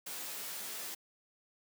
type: noise with comb filter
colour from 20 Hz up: white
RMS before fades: -42 dBFS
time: 0.06-0.95 s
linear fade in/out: 10 ms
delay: 13 ms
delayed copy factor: -0.9
effects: high-pass 200 Hz 12 dB/octave